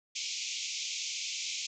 white band-pass noise, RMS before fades -37 dBFS, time 0.15-1.67 s, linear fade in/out 10 ms, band 2200 to 7100 Hz, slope 96 dB/octave, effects none

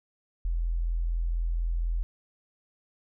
sine tone, 42.07 Hz, E1, 36 cents sharp, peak -25 dBFS, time 0.45-2.03 s, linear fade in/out 0 ms, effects none

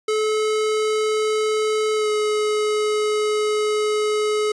square tone with pitch glide, 431.2 to 424.5 Hz, A4 to G#4, -35 to +38 cents, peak -19 dBFS, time 0.08-4.52 s, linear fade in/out 5 ms, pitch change -27 cents, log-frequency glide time 1.95-2.09 s, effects resampled to 22050 Hz

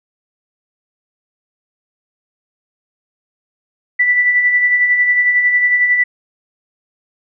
sine tone with tremolo, 1972 Hz, B6, 3 cents flat, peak -8 dBFS, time 3.99-6.04 s, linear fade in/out 10 ms, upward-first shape sine, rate 11 Hz, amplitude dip 45%, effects none

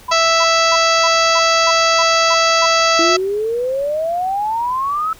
sine tone bursts, 1000 Hz, B5, 21 cents sharp, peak -18 dBFS, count 9, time 0.08-2.663 s, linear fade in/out 10 ms, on 47 ms, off 270 ms
harmonic tone, 659.3 Hz, E5, in tune, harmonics 1 / 2 / 3 / 4 / 5 / 6 / 7 / 8 / 9 / 10, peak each -17 / -15 / -22 / -21 / -24 / -26 / -20 / -27 / -28 / -26 dBFS, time 0.11-3.17 s, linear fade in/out 10 ms
sine exponential sweep, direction up, 326.9 to 1318.5 Hz, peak -16 dBFS, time 2.99-5.13 s, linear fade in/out 2 ms
effects pink hiss -43 dBFS RMS until 5.19 s

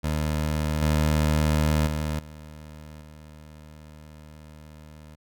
20% pulse tone with level steps, 76.6 Hz, D#2, 27 cents flat, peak -19 / -15 / -21 / -36 / -39 dBFS, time 0.03-5.16 s, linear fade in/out 20 ms, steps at 0.82 / 1.87 / 2.19 / 3.01 s, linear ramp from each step 2 ms, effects none

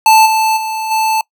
square tone with level steps, 879 Hz, A5, 2 cents flat, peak -5 / -11 / -18 / -12 dBFS, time 0.06-1.21 s, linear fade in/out 2 ms, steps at 0.25 / 0.56 / 0.9 s, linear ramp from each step 20 ms, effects noise-tail reverb RT60 0.1 s tail -24 dB re dry

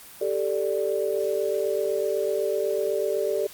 sine chord, G suspended second, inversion none, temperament equal, 392 / 440 / 587.3 Hz, G4 / A4 / D5, 0 / 0 / 0 cents, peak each -27 dBFS, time 0.21-3.47 s, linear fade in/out 5 ms, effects white hiss -45 dBFS RMS until 3.53 s + Opus 32 kbps

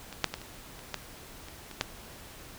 clicks, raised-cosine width 0.2 ms, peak -23 / -6 / -16 / -26 / -29 / -14 / -27 / -26 / -9 dBFS, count 9, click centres 0.127 / 0.243 / 0.34 / 0.416 / 0.792 / 0.943 / 1.485 / 1.713 / 1.811 s, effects pink hiss -48 dBFS RMS until 2.58 s

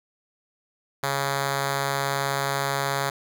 5% pulse tone with notch filter, 138.8 Hz, C#3, 3 cents sharp, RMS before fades -26 dBFS, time 1.03-3.1 s, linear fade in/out 5 ms, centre 300 Hz, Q 1.8, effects none

